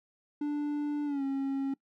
triangle tone with pitch glide, 293.7 to 272.5 Hz, D4 to C#4, 0 to -29 cents, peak -27 dBFS, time 0.41-1.74 s, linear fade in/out 5 ms, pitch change -129 cents, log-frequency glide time 1.05-1.23 s, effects noise-tail reverb RT60 0.1 s tail -22 dB re dry

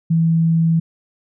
sine tone, 164.2 Hz, E3, 6 cents flat, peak -12 dBFS, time 0.1-0.8 s, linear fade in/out 10 ms, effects none

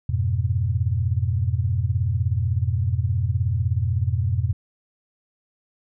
sine chord, F diminished, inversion none, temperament equal with one note detuned, 87.31 / 103.83 / 123.11 Hz, F2 / Ab2 / Cb3, 0 / 0 / -5 cents, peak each -23 / -24 / -24 dBFS, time 0.09-4.53 s, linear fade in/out 5 ms, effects none

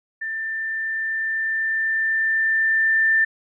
sine tone with level ramp, 1784 Hz, A6, 23 cents sharp, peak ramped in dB -25 to -14 dBFS, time 0.21-3.25 s, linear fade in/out 10 ms, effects none

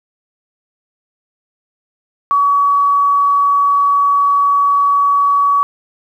sine tone, 1133 Hz, C#6, 37 cents sharp, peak -9 dBFS, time 2.31-5.63 s, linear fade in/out 0 ms, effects 8-bit

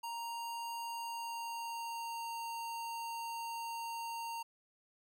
square tone with pitch glide, 932.3 to 923.2 Hz, A#5 to A#5, 0 to -17 cents, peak -40 dBFS, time 0.03-4.43 s, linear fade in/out 10 ms, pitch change -17 cents, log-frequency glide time 0.75-2.37 s, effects none

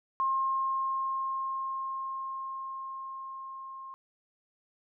sine tone with level ramp, 1067 Hz, C6, 34 cents sharp, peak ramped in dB -25 to -41 dBFS, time 0.2-3.94 s, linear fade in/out 0 ms, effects none

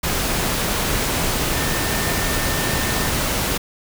sine tone in noise, 1800 Hz, A6, 39 cents sharp, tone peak -30 dBFS, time 1.53-3.1 s, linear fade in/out 10 ms, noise pink, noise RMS -21 dBFS, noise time 0.03-3.58 s, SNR -12 dB, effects none

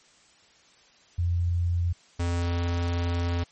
sine / square tone pair in turn, 86.7 / 86.37 Hz, F2 / F2, -12 / -19 cents, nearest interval unison, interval 7 cents, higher first, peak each -22 / -25 dBFS, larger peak first, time 1.18-1.93 / 2.19-3.44 s, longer second, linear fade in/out 10 ms, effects white hiss -58 dBFS RMS until 3.51 s + MP3 32 kbps

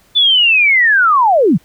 sine linear sweep, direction down, 3520 to 126.3 Hz, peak -7 dBFS, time 0.15-1.58 s, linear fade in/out 20 ms, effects pink hiss -51 dBFS RMS until 1.64 s

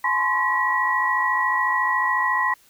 sine tone cluster, 852 / 1026 / 1080 / 1920 Hz, G#5 / C6 / C#6 / B6, +44 / -34 / -45 / -49 cents, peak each -28 / -22 / -29 / -22 dBFS, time 0.04-2.54 s, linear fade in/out 5 ms, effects white hiss -56 dBFS RMS until 2.69 s

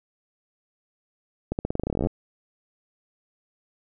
accelerating click train, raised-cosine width 2 ms, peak -12 dBFS, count 19, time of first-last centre 1.52-2.07 s, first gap 69 ms, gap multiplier 0.89, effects none

